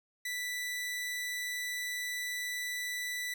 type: tone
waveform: sawtooth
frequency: 1975.5 Hz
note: B6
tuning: in tune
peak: -31 dBFS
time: 0.25-3.34 s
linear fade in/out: 5 ms
effects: none